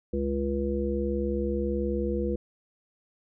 harmonic tone, 69.3 Hz, C#2, in tune, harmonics 1 / 3 / 5 / 7, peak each -31 / -31 / -31 / -31 dBFS, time 0.13-2.36 s, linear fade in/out 5 ms, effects none

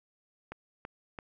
clicks, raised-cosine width 0.5 ms, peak -25 dBFS, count 3, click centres 0.52 / 0.851 / 1.188 s, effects none

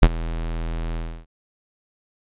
square tone with ADSR envelope, 41.2 Hz, E1, in tune, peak -5 dBFS, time 0.02-1.26 s, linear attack 12 ms, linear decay 46 ms, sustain -20 dB, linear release 300 ms, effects resampled to 8000 Hz

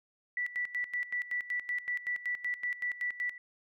sine tone with tremolo, 1963 Hz, B6, 11 cents flat, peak -30 dBFS, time 0.37-3.38 s, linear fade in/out 2 ms, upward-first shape square, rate 5.3 Hz, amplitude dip 80%, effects none

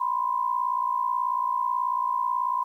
sine tone pair together, 981 / 1039.3 Hz, B5 / C6, -12 / -12 cents, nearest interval minor second, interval 100 cents, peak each -26 dBFS, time 0-2.64 s, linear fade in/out 10 ms, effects 10-bit

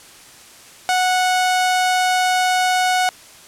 sawtooth tone, 736 Hz, F#5, 9 cents flat, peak -11 dBFS, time 0.89-3.09 s, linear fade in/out 0 ms, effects white hiss -43 dBFS RMS until 3.47 s + low-pass 10000 Hz 12 dB/octave

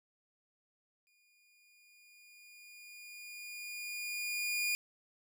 sawtooth tone with exponential growth, 2432 Hz, D#7, 40 cents flat, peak -27 dBFS, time 1.07-4.75 s, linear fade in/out 0 ms, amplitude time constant 800 ms, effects none

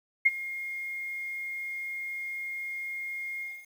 sine tone with ADSR envelope, 2137 Hz, C7, 36 cents sharp, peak -15 dBFS, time 0.25-3.67 s, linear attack 13 ms, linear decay 31 ms, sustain -18 dB, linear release 250 ms, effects 9-bit

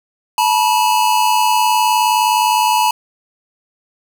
square tone pair together, 869.5 / 969 Hz, A5 / B5, -21 / -33 cents, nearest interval major second, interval 188 cents, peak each -15 dBFS, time 0.38-2.91 s, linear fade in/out 2 ms, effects none

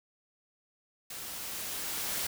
white noise with level ramp, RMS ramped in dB -42 to -33 dBFS, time 1.1-2.27 s, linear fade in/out 5 ms, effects none

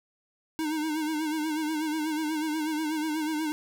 square tone with vibrato, 310 Hz, D#4, 6 cents flat, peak -28 dBFS, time 0.59-3.52 s, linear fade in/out 0 ms, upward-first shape sine, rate 8.2 Hz, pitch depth 61 cents each way, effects none

